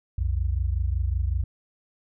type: tone pair together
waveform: sine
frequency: 61.64 / 87 Hz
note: B1 / F2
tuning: -3 / -6 cents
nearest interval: tritone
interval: 597 cents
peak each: -24 / -26 dBFS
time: 0.18-1.44 s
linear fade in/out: 5 ms
effects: none